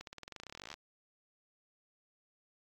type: accelerating click train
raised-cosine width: 0.2 ms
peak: -28 dBFS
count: 25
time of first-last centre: 0.01-0.741 s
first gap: 62 ms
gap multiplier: 0.93
effects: AAC 48 kbps